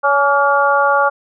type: harmonic tone with a mistuned harmonic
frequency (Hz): 281.3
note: C#4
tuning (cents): +26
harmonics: 2 / 3 / 4 / 5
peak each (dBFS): -16 / -16 / -16 / -16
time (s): 0.03-1.1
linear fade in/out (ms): 20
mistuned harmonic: 4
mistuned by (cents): +32
effects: none